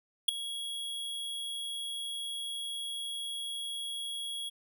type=tone with ADSR envelope; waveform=square; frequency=3322 Hz; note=G#7; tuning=in tune; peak=-18 dBFS; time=0.28-4.5 s; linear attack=9 ms; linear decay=4 ms; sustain=-18 dB; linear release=19 ms; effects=none